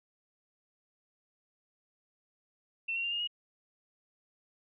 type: tone with pitch steps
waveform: sine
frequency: 2697 / 2743 / 2789 / 2836 / 2884 Hz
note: E7 / F7 / F7 / F7 / F#7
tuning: +39 / -32 / -3 / +26 / -45 cents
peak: -31 dBFS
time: 2.88-3.275 s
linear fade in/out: 10 ms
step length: 79 ms
effects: none